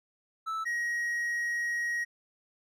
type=tone pair in turn; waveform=triangle; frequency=1314 / 1892.3 Hz; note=E6 / A#6; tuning=-6 / +25 cents; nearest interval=tritone; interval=631 cents; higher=second; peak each=-29 / -27 dBFS; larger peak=second; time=0.46-0.65 / 0.65-2.05 s; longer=second; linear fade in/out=20 ms; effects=none

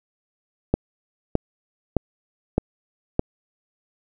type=click train; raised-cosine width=2 ms; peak=-4 dBFS; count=5; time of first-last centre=0.74-3.194 s; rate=1.63 Hz; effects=none

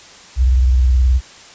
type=tone with vibrato; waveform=sine; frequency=63.3 Hz; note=B1; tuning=43 cents sharp; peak=-9 dBFS; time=0.36-1.21 s; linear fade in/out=50 ms; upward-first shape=sine; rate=19 Hz; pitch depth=140 cents each way; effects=white hiss -40 dBFS RMS until 1.54 s + resampled to 16000 Hz

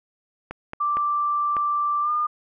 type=clicks; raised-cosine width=0.5 ms; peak=-17 dBFS; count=4; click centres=0.51 / 0.734 / 0.97 / 1.567 s
type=tone with pitch glide; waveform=sine; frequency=1174.7 to 1210.5 Hz; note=D6 to D#6; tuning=0 to -48 cents; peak=-20 dBFS; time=0.8-2.27 s; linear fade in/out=10 ms; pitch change=+52 cents; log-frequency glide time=2.02-2.1 s
effects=none

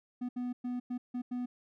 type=tone bursts at uneven times; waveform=triangle; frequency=246.9 Hz; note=B3; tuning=in tune; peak=-31 dBFS; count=6; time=0.21-0.29 / 0.36-0.53 / 0.64-0.8 / 0.9-0.98 / 1.14-1.22 / 1.31-1.46 s; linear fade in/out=10 ms; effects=none

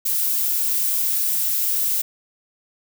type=noise; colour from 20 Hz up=violet; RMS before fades=-21 dBFS; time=0.05-2.02 s; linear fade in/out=10 ms; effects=none

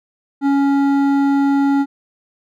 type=tone with hard clipping; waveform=sine; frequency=278.7 Hz; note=C#4; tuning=9 cents sharp; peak=-14 dBFS; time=0.41-1.86 s; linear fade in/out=50 ms; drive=10 dB; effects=none

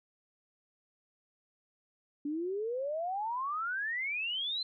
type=exponential sweep; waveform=sine; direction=up; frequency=283.3 to 4151 Hz; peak=-32 dBFS; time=2.25-4.63 s; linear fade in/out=5 ms; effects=none

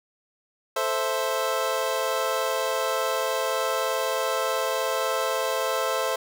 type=chord; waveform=25% pulse; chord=A minor; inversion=none; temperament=equal; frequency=440 / 523.3 / 659.3 Hz; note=A4 / C5 / E5; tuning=0 / 0 / 0 cents; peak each=-27 / -23 / -25 dBFS; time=0.76-6.16 s; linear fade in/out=5 ms; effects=none

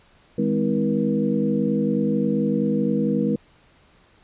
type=tone cluster; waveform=sine; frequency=159.1 / 206.8 / 257.7 / 322 / 478.4 Hz; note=D#3 / G#3 / C4 / E4 / A#4; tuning=+39 / -7 / -26 / -41 / +45 cents; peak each=-28 / -22 / -25 / -27 / -26 dBFS; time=0.38-3.36 s; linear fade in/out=5 ms; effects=pink hiss -56 dBFS RMS until 4.23 s + resampled to 8000 Hz

